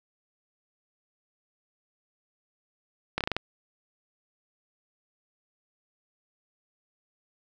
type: slowing click train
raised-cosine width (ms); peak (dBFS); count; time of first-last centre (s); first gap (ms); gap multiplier
0.3; -11; 6; 3.18-3.366; 27; 1.16
effects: none